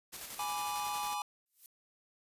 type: noise with tremolo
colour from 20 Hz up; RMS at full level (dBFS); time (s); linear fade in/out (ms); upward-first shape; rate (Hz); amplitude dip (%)
white; -43; 0.12-1.15; 20; square; 11; 35
type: chord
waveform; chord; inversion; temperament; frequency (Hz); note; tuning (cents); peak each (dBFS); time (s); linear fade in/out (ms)
square; G# diminished; none; equal; 830.6 / 987.8 / 1174.7; G#5 / B5 / D6; 0 / 0 / 0; -38 / -42 / -41; 0.39-1.22; 2
type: noise with exponential growth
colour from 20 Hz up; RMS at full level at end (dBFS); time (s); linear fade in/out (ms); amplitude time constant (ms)
violet; -48; 1.46-1.66; 1; 43
effects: resampled to 32000 Hz